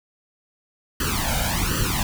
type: noise with flanger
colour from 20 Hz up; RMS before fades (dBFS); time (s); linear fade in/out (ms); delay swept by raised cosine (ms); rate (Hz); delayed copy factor
pink; -23; 1-2.03; 2; 0.66 to 1.34; 1.3; +0.9
effects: none